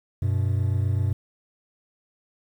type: tone pair together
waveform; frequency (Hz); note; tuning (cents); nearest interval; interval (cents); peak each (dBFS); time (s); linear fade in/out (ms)
triangle; 95.79 / 123.6; G2 / B2; -39 / +2; major third; 441; -20 / -24; 0.22-1.13; 5
effects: 9-bit